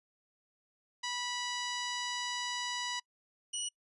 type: tone pair in turn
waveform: 10% pulse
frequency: 980 / 2931 Hz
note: B5 / F#7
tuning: -14 / -17 cents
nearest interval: octave + perfect fifth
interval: 1897 cents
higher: second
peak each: -26 / -25 dBFS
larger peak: second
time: 1.03-3 / 3.53-3.69 s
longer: first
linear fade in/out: 10 ms
effects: noise-tail reverb RT60 0.1 s tail -26 dB re dry + resampled to 24000 Hz